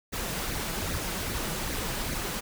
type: noise with flanger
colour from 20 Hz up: pink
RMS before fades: -32 dBFS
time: 0.12-2.41 s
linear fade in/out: 20 ms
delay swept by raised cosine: 0.46 to 6.16 ms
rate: 2.5 Hz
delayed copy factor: +0.55
effects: none